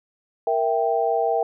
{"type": "chord", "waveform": "sine", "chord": "E diminished", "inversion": "second", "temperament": "equal", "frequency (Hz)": [466.2, 659.3, 784], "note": ["Bb4", "E5", "G5"], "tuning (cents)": [0, 0, 0], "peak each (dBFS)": -23, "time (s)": [0.47, 1.43], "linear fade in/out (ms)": 2, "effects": []}